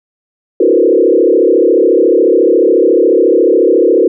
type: tone with frequency modulation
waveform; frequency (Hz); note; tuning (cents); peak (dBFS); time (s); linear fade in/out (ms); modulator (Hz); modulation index
sine; 413.6; G#4; -7; -5; 0.6-4.08; 5; 34.1; 2.7
effects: none